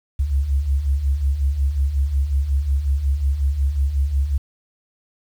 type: beating tone pair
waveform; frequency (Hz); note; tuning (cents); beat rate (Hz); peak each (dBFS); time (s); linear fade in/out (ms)
sine; 65.41 / 70.91; C2 / C#2; 0 / +40; 5.5; -23 / -17; 0.19-4.38; 10
effects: tanh soft clip ceiling -9 dBFS + 8-bit